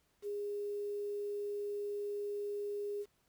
sine tone with quantisation, 410 Hz, G#4, 22 cents flat, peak -36 dBFS, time 0.22-3.06 s, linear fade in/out 50 ms, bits 10, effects pink hiss -75 dBFS RMS until 3.28 s

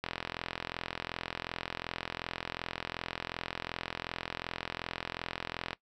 click train, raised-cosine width 0.3 ms, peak -18 dBFS, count 244, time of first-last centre 0.04-5.731 s, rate 42.7 Hz, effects noise-tail reverb RT60 0.1 s tail -19 dB re dry

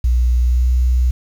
sine tone with pitch glide, 60.7 to 62.12 Hz, B1 to B1, -29 to +11 cents, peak -11 dBFS, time 0.04-1.11 s, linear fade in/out 5 ms, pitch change +40 cents, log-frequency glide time 0.42-0.68 s, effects 7-bit

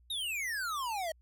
square exponential sweep, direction down, 3829 to 621 Hz, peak -34 dBFS, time 0.1-1.12 s, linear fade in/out 5 ms, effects added 60 Hz sine -60 dBFS peak until 1.21 s

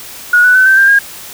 sine tone with pitch steps, 1452 / 1485.1 / 1518.9 / 1553.5 / 1588.9 / 1625.1 Hz, F#6 / F#6 / F#6 / G6 / G6 / G#6, -33 / +6 / +45 / -16 / +23 / -38 cents, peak -4 dBFS, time 0.33-0.99 s, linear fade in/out 5 ms, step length 110 ms, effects white hiss -30 dBFS RMS until 1.33 s

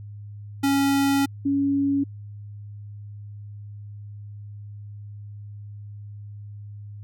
square / sine tone pair in turn, 277.2 / 279.3 Hz, C#4 / C#4, 0 / +13 cents, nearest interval unison, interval 13 cents, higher second, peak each -19 dBFS, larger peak neither, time 0.63-1.26 / 1.45-2.04 s, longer first, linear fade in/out 10 ms, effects added 103 Hz sine -36 dBFS peak until 7.03 s

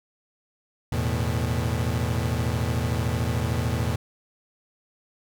35% pulse chord, E suspended fourth, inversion none, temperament equal with one note detuned, 81.55 / 110 / 123.47 Hz, E2 / A2 / B2, -18 / 0 / 0 cents, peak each -26 dBFS, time 0.92-3.96 s, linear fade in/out 5 ms, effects none

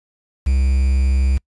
triangle tone with quantisation, 66.1 Hz, C2, 18 cents sharp, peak -11 dBFS, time 0.46-1.38 s, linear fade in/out 10 ms, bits 6, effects noise-tail reverb RT60 0.1 s tail -26 dB re dry + resampled to 24000 Hz

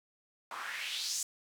white noise with band-pass filter sweep, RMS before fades -38 dBFS, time 0.51-1.23 s, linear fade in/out 2 ms, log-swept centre 980 to 7400 Hz, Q 3.3, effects none

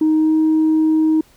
sine tone with pitch glide, 312.2 to 314.7 Hz, D#4 to D#4, +6 to +20 cents, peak -10 dBFS, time 0.01-1.21 s, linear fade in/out 5 ms, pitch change +14 cents, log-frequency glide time 0.16-0.35 s, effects tanh soft clip ceiling -9 dBFS + pink hiss -52 dBFS RMS until 1.36 s

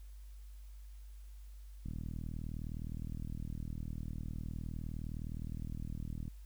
click train, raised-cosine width 5 ms, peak -30 dBFS, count 176, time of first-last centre 1.86-6.279 s, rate 39.6 Hz, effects added 50 Hz sine -48 dBFS peak until 6.45 s + white hiss -69 dBFS RMS until 6.45 s

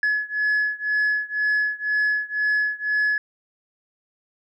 sine beating tone pair, 1700 / 1702 Hz, G#6 / G#6, +40 / +42 cents, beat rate 2 Hz, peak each -21 / -22 dBFS, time 0.03-3.18 s, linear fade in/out 2 ms, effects tanh soft clip ceiling -16 dBFS

